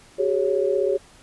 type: chord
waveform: sine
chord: F# suspended second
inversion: none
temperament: equal with one note detuned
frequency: 379.3 / 415.3 / 554.4 Hz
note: F#4 / G#4 / C#5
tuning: +43 / 0 / 0 cents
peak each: -23 dBFS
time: 0.18-0.98 s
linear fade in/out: 20 ms
effects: pink hiss -51 dBFS RMS until 1.22 s + resampled to 24000 Hz